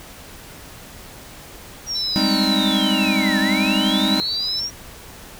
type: linear two-way sweep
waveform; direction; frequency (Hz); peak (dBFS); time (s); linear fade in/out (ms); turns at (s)
sine; down then up; 5710 to 1702 to 5710; -22; 1.86-4.71; 50; 3.39
type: tone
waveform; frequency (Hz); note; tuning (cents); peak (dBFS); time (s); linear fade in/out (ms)
sine; 3951; B7; 0; -25; 1.95-4.6; 5
type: chord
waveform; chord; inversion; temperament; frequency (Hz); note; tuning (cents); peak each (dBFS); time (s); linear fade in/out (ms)
square; Ab major seventh; third; equal; 196 / 207.7 / 261.6 / 311.1; G3 / Ab3 / C4 / Eb4; 0 / 0 / 0 / 0; -24; 2.16-4.2; 0
effects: pink hiss -40 dBFS RMS until 5.39 s